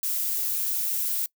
violet noise, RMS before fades -27 dBFS, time 0.03-1.26 s, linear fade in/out 2 ms, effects noise-tail reverb RT60 0.1 s tail -23 dB re dry

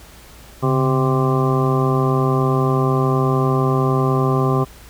harmonic tone with a mistuned harmonic, 130.6 Hz, C3, 3 cents flat, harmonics 1 / 2 / 3 / 4 / 5 / 6 / 8 / 9, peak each -17 / -23 / -21 / -28 / -29 / -28 / -25 / -26 dBFS, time 0.62-4.65 s, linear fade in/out 20 ms, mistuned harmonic 1, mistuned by +86 cents, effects added 57 Hz sine -44 dBFS peak until 4.89 s + pink hiss -44 dBFS RMS until 4.89 s

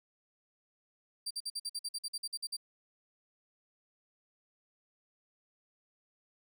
30% pulse tone bursts, 4699 Hz, D8, in tune, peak -32 dBFS, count 14, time 1.26-2.568 s, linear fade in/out 10 ms, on 47 ms, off 50 ms, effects none

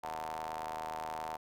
sawtooth ring-modulated tone, 78.9 Hz, D#2, 25 cents sharp, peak -31 dBFS, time 0.03-1.37 s, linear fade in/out 10 ms, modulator 814 Hz, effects none

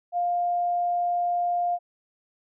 sine tone, 703 Hz, F5, 11 cents sharp, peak -22 dBFS, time 0.12-1.79 s, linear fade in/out 50 ms, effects none

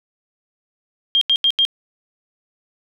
sine tone bursts, 3210 Hz, G7, 40 cents sharp, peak -12 dBFS, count 4, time 1.15-1.651 s, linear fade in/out 0 ms, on 63 ms, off 83 ms, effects none

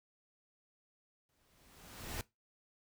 pink noise with exponential growth, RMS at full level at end -40 dBFS, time 1.29-2.21 s, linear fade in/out 1 ms, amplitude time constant 200 ms, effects noise-tail reverb RT60 0.2 s tail -20 dB re dry

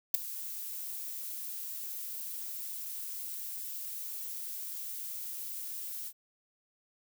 violet noise with ADSR envelope, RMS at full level -20 dBFS, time 0.14-6.13 s, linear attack 4 ms, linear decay 10 ms, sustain -20 dB, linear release 60 ms, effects none

